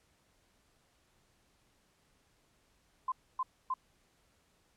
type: tone bursts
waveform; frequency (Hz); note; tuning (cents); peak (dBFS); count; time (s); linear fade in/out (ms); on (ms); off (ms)
sine; 1035; C6; -19; -30; 3; 3.08-3.74; 5; 40; 270
effects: pink hiss -71 dBFS RMS until 4.76 s + low-pass 11000 Hz 12 dB/octave